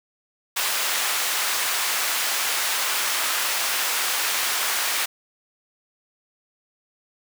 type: high-pass noise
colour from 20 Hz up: pink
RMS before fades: -24 dBFS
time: 0.56-5.06 s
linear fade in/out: 10 ms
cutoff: 1100 Hz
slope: 12 dB/octave
effects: none